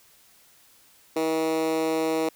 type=tone with high-pass filter; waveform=10% pulse; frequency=160 Hz; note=D#3; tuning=49 cents sharp; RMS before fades=-25 dBFS; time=1.16-2.29 s; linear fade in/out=5 ms; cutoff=380 Hz; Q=5.1; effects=white hiss -57 dBFS RMS until 2.35 s